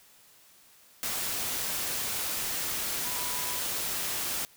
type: tone in noise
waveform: sine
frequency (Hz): 987.8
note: B5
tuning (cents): 0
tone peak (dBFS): -41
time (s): 3.05-3.59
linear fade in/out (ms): 0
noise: white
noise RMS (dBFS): -32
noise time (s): 1.03-4.45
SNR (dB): -12
effects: white hiss -58 dBFS RMS until 4.56 s